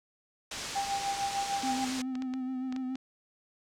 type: low-pass noise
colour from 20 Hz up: white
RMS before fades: -39 dBFS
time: 0.51-2.02 s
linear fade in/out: 5 ms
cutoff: 7300 Hz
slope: 24 dB/octave
type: tone with tremolo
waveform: sine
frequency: 795 Hz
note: G5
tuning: 24 cents sharp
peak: -27 dBFS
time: 0.75-1.85 s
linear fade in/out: 10 ms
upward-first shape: triangle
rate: 6.6 Hz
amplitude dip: 75%
type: clicks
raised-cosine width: 0.2 ms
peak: -26 dBFS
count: 12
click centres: 1.142 / 1.233 / 1.354 / 1.427 / 1.625 / 1.924 / 2.154 / 2.222 / 2.338 / 2.725 / 2.763 / 2.955 s
type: tone with vibrato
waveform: triangle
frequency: 258.2 Hz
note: C4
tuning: 23 cents flat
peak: -30 dBFS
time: 1.63-2.96 s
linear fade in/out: 5 ms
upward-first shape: sine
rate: 7.1 Hz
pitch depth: 30 cents each way
effects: none